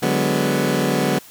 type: chord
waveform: 20% pulse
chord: G# half-diminished seventh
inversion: second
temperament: equal with one note detuned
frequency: 146.83 / 185 / 205.7 / 246.9 Hz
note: D3 / F#3 / G#3 / B3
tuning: 0 / 0 / -16 / 0 cents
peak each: -18 / -18 / -19 / -17 dBFS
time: 0.02-1.19 s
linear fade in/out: 10 ms
effects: white hiss -44 dBFS RMS until 1.3 s